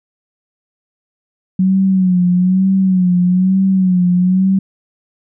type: tone with vibrato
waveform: sine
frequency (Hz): 185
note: F#3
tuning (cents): 0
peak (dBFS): -9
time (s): 1.59-4.59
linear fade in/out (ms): 5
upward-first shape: sine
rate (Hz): 1.1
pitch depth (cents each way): 66
effects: none